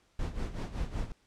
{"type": "noise with tremolo", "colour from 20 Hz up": "brown", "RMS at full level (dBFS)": -32, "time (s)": [0.19, 1.12], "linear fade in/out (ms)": 2, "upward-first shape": "sine", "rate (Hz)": 5.3, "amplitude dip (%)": 75, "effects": ["pink hiss -69 dBFS RMS until 1.26 s", "low-pass 8000 Hz 12 dB/octave"]}